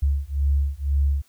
sine beating tone pair, 69.3 / 71.3 Hz, C#2 / C#2, 0 / +49 cents, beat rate 2 Hz, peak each -22 dBFS, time 0.02-1.22 s, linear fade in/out 10 ms, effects white hiss -61 dBFS RMS until 1.28 s

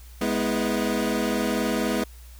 25% pulse chord, E major, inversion first, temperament equal with one note detuned, 207.7 / 246.9 / 323.6 Hz, G#3 / B3 / E4, 0 / 0 / -32 cents, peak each -23 / -23 / -25 dBFS, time 0.21-2.04 s, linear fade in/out 5 ms, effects added 60 Hz sine -42 dBFS peak until 2.39 s + white hiss -53 dBFS RMS until 2.39 s

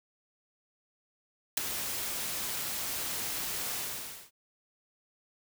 white noise with ADSR envelope, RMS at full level -24 dBFS, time 1.57-4.31 s, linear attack 6 ms, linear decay 7 ms, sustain -11 dB, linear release 530 ms, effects none

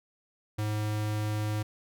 square tone, 106.3 Hz, G#2, 41 cents sharp, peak -29 dBFS, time 0.58-1.63 s, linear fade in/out 10 ms, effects none

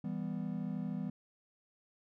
triangle chord, E minor, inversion none, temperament just, 164.81 / 197.78 / 247.2 Hz, E3 / G3 / B3, 0 / +16 / +2 cents, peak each -38 / -37 / -39 dBFS, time 0.04-1.1 s, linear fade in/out 5 ms, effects none

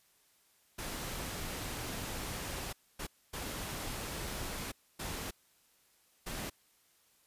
pink noise bursts at uneven times, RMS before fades -40 dBFS, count 5, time 0.78-2.73 / 2.99-3.07 / 3.33-4.72 / 4.99-5.31 / 6.26-6.5 s, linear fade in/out 10 ms, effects white hiss -69 dBFS RMS until 7.26 s + resampled to 32000 Hz

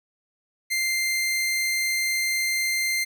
sawtooth tone, 2092 Hz, C7, 1 cent flat, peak -19 dBFS, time 0.7-3.05 s, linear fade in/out 20 ms, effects none

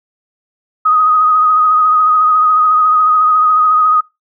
sine tone with vibrato, 1252 Hz, D#6, 10 cents sharp, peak -7 dBFS, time 0.85-4.01 s, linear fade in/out 10 ms, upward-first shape sine, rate 14 Hz, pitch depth 28 cents each way, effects noise-tail reverb RT60 0.2 s tail -21 dB re dry

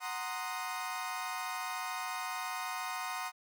30% pulse chord, C half-diminished seventh, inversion second, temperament equal, 740 / 932.3 / 1046.5 / 1244.5 Hz, Gb5 / Bb5 / C6 / Eb6, 0 / 0 / 0 / 0 cents, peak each -39 / -40 / -39 / -39 dBFS, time 0-3.32 s, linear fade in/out 50 ms, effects none

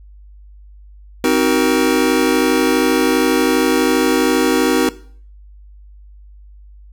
square chord, C half-diminished seventh, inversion none, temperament just, 261.6 / 314 / 376.7 / 470.9 Hz, C4 / Eb4 / Gb4 / Bb4, 0 / +16 / +31 / +18 cents, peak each -18 / -18 / -19 / -19 dBFS, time 1.24-4.89 s, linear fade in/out 2 ms, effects noise-tail reverb RT60 0.5 s tail -18 dB re dry + added 50 Hz sine -38 dBFS peak until 6.92 s

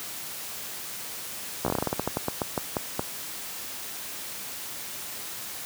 slowing click train, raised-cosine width 1 ms, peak -11 dBFS, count 18, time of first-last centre 1.65-2.994 s, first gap 14 ms, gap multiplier 1.19, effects white hiss -37 dBFS RMS until 5.65 s + high-pass 80 Hz 12 dB/octave

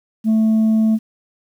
sine tone, 220 Hz, A3, in tune, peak -9 dBFS, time 0.24-0.99 s, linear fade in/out 50 ms, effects tanh soft clip ceiling -11 dBFS + 8-bit

